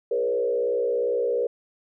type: tone with frequency modulation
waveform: sine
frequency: 480 Hz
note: B4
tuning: 49 cents flat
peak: -21 dBFS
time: 0.11-1.47 s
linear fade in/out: 5 ms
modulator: 62.6 Hz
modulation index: 1
effects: none